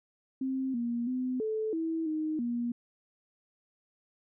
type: tone with pitch steps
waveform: sine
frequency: 263.9 / 236.9 / 254.6 / 436.1 / 325 / 310.9 / 238.6 Hz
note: C4 / A#3 / C4 / A4 / E4 / D#4 / A#3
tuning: +15 / +28 / -47 / -15 / -24 / -1 / +41 cents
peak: -29 dBFS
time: 0.41-2.72 s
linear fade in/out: 5 ms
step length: 330 ms
effects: none